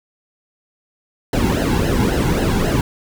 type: noise with flanger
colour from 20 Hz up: brown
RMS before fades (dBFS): -17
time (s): 1.33-2.81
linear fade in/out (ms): 2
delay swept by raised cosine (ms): 0.85 to 1.69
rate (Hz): 3.7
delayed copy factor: -0.8
effects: none